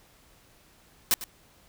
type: noise with echo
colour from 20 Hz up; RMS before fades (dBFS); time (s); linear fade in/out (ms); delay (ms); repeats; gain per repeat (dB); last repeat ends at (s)
white; -22; 1.11-1.14; 0; 100; 1; -15; 1.24
effects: pink hiss -59 dBFS RMS until 1.68 s